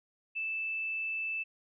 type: tone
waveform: sine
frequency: 2637 Hz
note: E7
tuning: in tune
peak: -32 dBFS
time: 0.35-1.44 s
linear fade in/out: 20 ms
effects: none